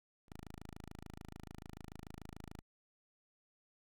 5% pulse tone, 26.86 Hz, A0, 41 cents flat, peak -38 dBFS, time 0.28-2.62 s, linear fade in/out 10 ms, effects none

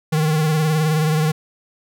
square tone with vibrato, 155.56 Hz, D#3, in tune, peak -16 dBFS, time 0.12-1.32 s, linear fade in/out 10 ms, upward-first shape triangle, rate 19 Hz, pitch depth 61 cents each way, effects none

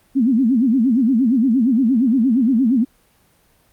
sine tone with vibrato, 244.7 Hz, B3, 16 cents flat, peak -12 dBFS, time 0.15-2.85 s, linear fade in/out 20 ms, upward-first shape sine, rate 8.6 Hz, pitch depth 220 cents each way, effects pink hiss -57 dBFS RMS until 3.72 s + Opus 32 kbps

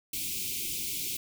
white band-stop noise, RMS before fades -34 dBFS, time 0.13-1.17 s, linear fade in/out 5 ms, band 410 to 2200 Hz, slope 96 dB/octave, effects none

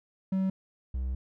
triangle tone pair in turn, 190.3 / 64.28 Hz, F#3 / C2, +49 / -30 cents, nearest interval octave + perfect fifth, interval 1879 cents, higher first, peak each -23 / -27 dBFS, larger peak first, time 0.32-0.5 / 0.94-1.15 s, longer second, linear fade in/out 5 ms, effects none

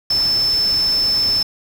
sine tone in noise, 5274 Hz, E8, in tune, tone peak -14 dBFS, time 0.1-1.43 s, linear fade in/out 5 ms, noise pink, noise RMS -31 dBFS, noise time 0.1-1.43 s, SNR +14 dB, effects none

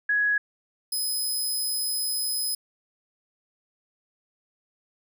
sine / 15% pulse tone pair in turn, 1672 / 5057 Hz, G#6 / D#8, +11 / +27 cents, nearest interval octave + perfect fifth, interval 1916 cents, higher second, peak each -20 dBFS, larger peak neither, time 0.09-0.38 / 0.92-2.55 s, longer second, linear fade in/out 5 ms, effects none

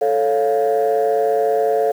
sine chord, A augmented, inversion none, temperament equal, 440 / 554.4 / 698.5 Hz, A4 / C#5 / E#5, 0 / 0 / 0 cents, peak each -16 / -19 / -18 dBFS, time 0.01-1.92 s, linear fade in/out 10 ms, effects tanh soft clip ceiling -9 dBFS + 7-bit

